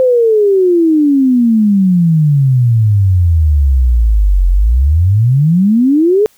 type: exponential two-way sweep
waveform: sine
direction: down then up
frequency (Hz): 524 to 43.65 to 438.3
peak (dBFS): -6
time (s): 0-6.26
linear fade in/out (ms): 0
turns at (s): 4.49
effects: white hiss -50 dBFS RMS until 6.37 s